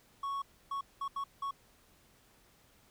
triangle tone bursts at uneven times, 1108.7 Hz, C#6, in tune, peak -32 dBFS, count 5, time 0.23-0.42 / 0.71-0.81 / 1.01-1.08 / 1.16-1.24 / 1.42-1.51 s, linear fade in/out 5 ms, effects pink hiss -65 dBFS RMS until 2.9 s

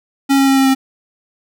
square tone with pitch steps, 274.5 / 272.4 / 270.4 / 268.4 / 266.4 Hz, C#4 / C#4 / C#4 / C4 / C4, -17 / -30 / -43 / +44 / +31 cents, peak -10 dBFS, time 0.29-0.75 s, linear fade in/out 20 ms, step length 92 ms, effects none

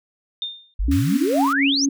sine tone with exponential decay, 3626 Hz, A#7, 49 cents flat, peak -21 dBFS, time 0.42-0.74 s, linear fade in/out 1 ms, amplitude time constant 69 ms
sine exponential sweep, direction up, 41.2 to 6645 Hz, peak -18 dBFS, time 0.79-1.86 s, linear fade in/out 10 ms
sine tone with tremolo, 277.2 Hz, C#4, in tune, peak -16 dBFS, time 0.88-1.89 s, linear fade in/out 5 ms, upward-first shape sine, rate 4.2 Hz, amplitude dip 60%
pink high-pass noise, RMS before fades -36 dBFS, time 0.91-1.53 s, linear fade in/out 5 ms, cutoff 1200 Hz, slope 48 dB/octave
effects none

